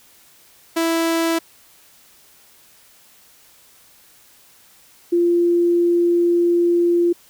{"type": "tone pair in turn", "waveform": ["sawtooth", "sine"], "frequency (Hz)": [330.2, 345.7], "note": ["E4", "F4"], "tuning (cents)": [3, -18], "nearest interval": "minor second", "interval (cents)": 79, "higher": "second", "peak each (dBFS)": -13, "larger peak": "neither", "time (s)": [[0.76, 1.39], [5.12, 7.13]], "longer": "second", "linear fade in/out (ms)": 10, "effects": ["white hiss -51 dBFS RMS until 7.29 s"]}